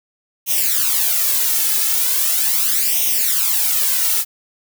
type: noise with flanger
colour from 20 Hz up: blue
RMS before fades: -17 dBFS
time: 0.46-4.25 s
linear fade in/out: 50 ms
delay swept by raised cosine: 0.33 to 2.33 ms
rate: 0.39 Hz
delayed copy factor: +0.8
effects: none